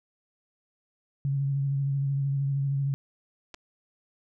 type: tone with vibrato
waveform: sine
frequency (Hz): 138.59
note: C#3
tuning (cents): 0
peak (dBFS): -24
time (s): 1.25-2.94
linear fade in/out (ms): 0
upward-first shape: sine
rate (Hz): 13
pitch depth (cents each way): 26
type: clicks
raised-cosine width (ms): 0.2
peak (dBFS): -26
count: 2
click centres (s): 3.542 / 3.545
effects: none